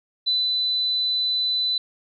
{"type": "tone with ADSR envelope", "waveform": "sine", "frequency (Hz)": 4000, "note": "B7", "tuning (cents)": 21, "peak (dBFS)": -18, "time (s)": [0.26, 1.78], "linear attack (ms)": 18, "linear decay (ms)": 200, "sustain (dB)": -2, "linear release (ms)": 3, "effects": []}